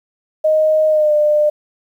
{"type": "tone with pitch glide", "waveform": "sine", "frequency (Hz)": [622.3, 599.7], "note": ["D#5", "D5"], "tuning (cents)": [0, 36], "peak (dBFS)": -10, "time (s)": [0.44, 1.5], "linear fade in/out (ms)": 10, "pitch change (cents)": -64, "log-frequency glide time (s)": [0.88, 1.13], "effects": ["8-bit"]}